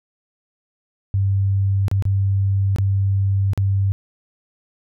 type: tone with dropouts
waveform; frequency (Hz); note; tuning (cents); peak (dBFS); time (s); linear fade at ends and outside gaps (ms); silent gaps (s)
sine; 98; G2; 0; -15; 1.14-3.92; 0; 1.882-1.914 / 2.024-2.053 / 2.761-2.785 / 3.534-3.576
effects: none